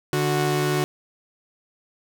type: tone pair together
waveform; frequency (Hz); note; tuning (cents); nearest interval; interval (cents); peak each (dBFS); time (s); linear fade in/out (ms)
sawtooth; 147.4 / 367.6; D3 / F#4; +7 / -11; octave + major third; 1582; -19; 0.13-0.84; 0
effects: none